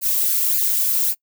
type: noise with flanger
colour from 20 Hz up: violet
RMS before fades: -19 dBFS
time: 0.01-1.15 s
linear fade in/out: 50 ms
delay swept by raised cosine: 0.42 to 2.72 ms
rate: 1.8 Hz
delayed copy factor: +0.6
effects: noise-tail reverb RT60 0.1 s tail -24 dB re dry